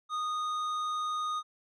sine tone with tanh clipping, 1236 Hz, D#6, 12 cents flat, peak -32 dBFS, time 0.09-1.43 s, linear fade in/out 50 ms, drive 10 dB, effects none

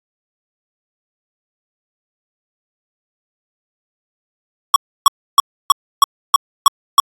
square tone bursts, 1116 Hz, C#6, 11 cents sharp, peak -5 dBFS, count 8, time 4.74-7 s, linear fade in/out 2 ms, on 20 ms, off 300 ms, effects AAC 48 kbps

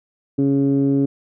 15% pulse tone with low-pass filter, 138.59 Hz, C#3, in tune, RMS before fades -17 dBFS, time 0.38-1.06 s, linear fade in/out 10 ms, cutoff 320 Hz, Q 3.5, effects none

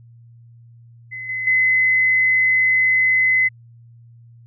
sine tone with level steps, 2036 Hz, C7, 48 cents flat, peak -28 / -22 / -13 dBFS, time 1.11-3.49 s, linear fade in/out 20 ms, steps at 1.29 / 1.47 s, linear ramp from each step 2 ms, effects added 117 Hz sine -43 dBFS peak until 4.46 s

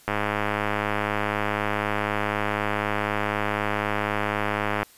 click train, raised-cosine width 0.5 ms, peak -9 dBFS, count 495, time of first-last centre 0.08-4.83 s, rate 104 Hz, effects white hiss -53 dBFS RMS until 4.97 s + resampled to 32000 Hz

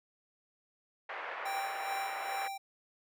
white band-pass noise, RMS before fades -41 dBFS, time 1.09-2.48 s, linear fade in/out 5 ms, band 510 to 2000 Hz, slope 24 dB/octave
square tone with tremolo, 784 Hz, G5, in tune, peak -35 dBFS, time 1.45-2.58 s, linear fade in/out 10 ms, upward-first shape sine, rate 2.4 Hz, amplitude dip 50%
effects none

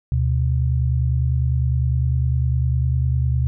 sine tone pair together, 75.5 / 125.44 Hz, D2 / B2, +48 / +27 cents, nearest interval major sixth, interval 879 cents, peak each -19 dBFS, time 0.12-3.47 s, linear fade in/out 0 ms, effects none

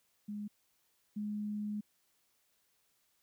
sine tone pair in turn, 207.7 / 209.1 Hz, G#3 / G#3, 0 / +12 cents, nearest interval unison, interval 12 cents, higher second, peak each -38 / -35 dBFS, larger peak second, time 0.28-0.48 / 1.16-1.81 s, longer second, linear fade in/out 10 ms, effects white hiss -75 dBFS RMS until 3.22 s

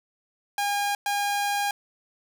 sawtooth tone bursts at uneven times, 812 Hz, G#5, 39 cents flat, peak -20 dBFS, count 2, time 0.58-0.95 / 1.06-1.71 s, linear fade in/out 2 ms, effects none

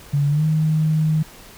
sine tone with pitch glide, 143.1 to 156.05 Hz, D3 to D#3, -45 to +5 cents, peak -15 dBFS, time 0.13-1.23 s, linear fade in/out 10 ms, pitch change +150 cents, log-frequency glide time 0.28-0.44 s, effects pink hiss -43 dBFS RMS until 1.57 s

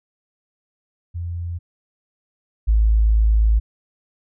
sine tone pair in turn, 86 / 54.18 Hz, F2 / A1, -26 / -26 cents, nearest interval minor sixth, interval 800 cents, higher first, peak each -24 / -12 dBFS, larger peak second, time 1.14-1.59 / 2.67-3.6 s, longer second, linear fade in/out 20 ms, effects none

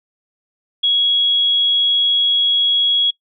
sine tone, 3327 Hz, G#7, 2 cents sharp, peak -12 dBFS, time 0.83-3.11 s, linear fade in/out 10 ms, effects noise-tail reverb RT60 0.1 s tail -23 dB re dry

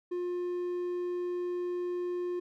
triangle tone, 355.1 Hz, F4, 29 cents sharp, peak -29 dBFS, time 0.11-2.4 s, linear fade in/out 10 ms, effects none

